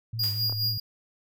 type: tone with vibrato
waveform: sine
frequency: 110 Hz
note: A2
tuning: in tune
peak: -30 dBFS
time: 0.13-0.78 s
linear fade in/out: 5 ms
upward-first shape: triangle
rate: 4.1 Hz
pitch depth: 84 cents each way
type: tone with tremolo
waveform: square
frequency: 4843 Hz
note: D#8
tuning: 48 cents flat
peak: -24 dBFS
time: 0.19-0.8 s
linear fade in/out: 5 ms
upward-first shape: sine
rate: 4.8 Hz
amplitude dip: 65%
type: noise with exponential decay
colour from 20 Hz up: white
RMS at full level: -38 dBFS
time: 0.23-0.74 s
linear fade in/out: 5 ms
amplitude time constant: 110 ms
type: clicks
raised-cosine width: 1 ms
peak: -27 / -28 dBFS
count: 2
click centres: 0.497 / 0.525 s
effects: none